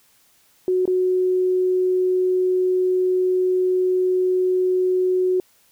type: tone with dropouts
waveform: sine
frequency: 368.1 Hz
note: F#4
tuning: 9 cents flat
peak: -16 dBFS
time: 0.68-5.4 s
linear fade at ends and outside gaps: 1 ms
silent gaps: 0.855-0.877 s
effects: white hiss -58 dBFS RMS until 5.71 s